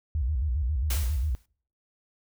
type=tone with vibrato; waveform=sine; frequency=68.2 Hz; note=C#2; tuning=28 cents flat; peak=-24 dBFS; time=0.15-1.35 s; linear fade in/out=0 ms; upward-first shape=square; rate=7.4 Hz; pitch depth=210 cents each way
type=noise with exponential decay; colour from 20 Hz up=white; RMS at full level=-31 dBFS; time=0.9-1.46 s; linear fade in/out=5 ms; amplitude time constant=120 ms
effects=noise-tail reverb RT60 0.5 s tail -26 dB re dry